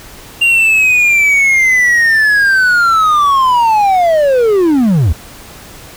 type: linear sweep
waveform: triangle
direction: down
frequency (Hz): 2791 to 65.41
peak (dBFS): -5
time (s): 0.41-5.13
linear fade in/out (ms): 10
effects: pink hiss -34 dBFS RMS until 5.96 s